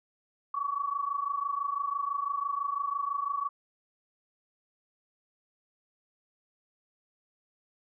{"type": "tone pair together", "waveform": "sine", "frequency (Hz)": [1114, 1140], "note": ["C#6", "C#6"], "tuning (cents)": [8, 48], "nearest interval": "unison", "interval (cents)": 40, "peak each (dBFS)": [-33, -31], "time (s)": [0.54, 3.49], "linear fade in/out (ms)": 5, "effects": []}